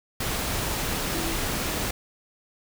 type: tone in noise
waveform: sine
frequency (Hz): 330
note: E4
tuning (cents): +2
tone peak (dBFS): -32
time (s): 1.14-1.35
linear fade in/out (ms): 5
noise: pink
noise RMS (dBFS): -28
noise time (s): 0.2-1.91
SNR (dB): -7
effects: none